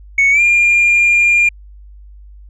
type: tone with pitch glide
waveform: sine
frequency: 2217 to 2404 Hz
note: C#7 to D7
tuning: 0 to +40 cents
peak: -6 dBFS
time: 0.18-1.49 s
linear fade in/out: 5 ms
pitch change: +140 cents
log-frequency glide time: 0.31-0.41 s
effects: tanh soft clip ceiling -6 dBFS + added 50 Hz sine -35 dBFS peak until 2.49 s